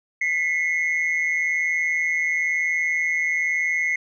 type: tone pair together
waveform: sine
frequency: 2000 / 2161 Hz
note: B6 / C#7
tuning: +21 / -45 cents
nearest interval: minor second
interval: 134 cents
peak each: -21 dBFS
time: 0.21-3.96 s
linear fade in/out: 5 ms
effects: tanh soft clip ceiling -16 dBFS